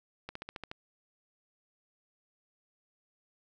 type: slowing click train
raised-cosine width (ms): 0.3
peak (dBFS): -24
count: 7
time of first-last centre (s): 0.29-0.715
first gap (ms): 64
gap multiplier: 1.04
effects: none